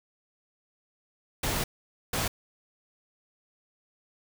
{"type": "noise bursts at uneven times", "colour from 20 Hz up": "pink", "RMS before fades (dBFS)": -29, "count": 2, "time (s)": [[1.43, 1.64], [2.13, 2.28]], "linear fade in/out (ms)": 5, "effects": []}